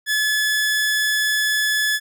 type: tone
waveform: sawtooth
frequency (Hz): 1716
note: A6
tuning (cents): -44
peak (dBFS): -14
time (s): 0.06-2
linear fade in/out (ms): 50
effects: none